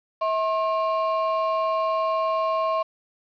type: ring-modulated tone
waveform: triangle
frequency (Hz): 860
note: A5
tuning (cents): -40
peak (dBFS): -16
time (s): 0.21-2.83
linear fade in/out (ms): 10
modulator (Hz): 214
effects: resampled to 11025 Hz + 8-bit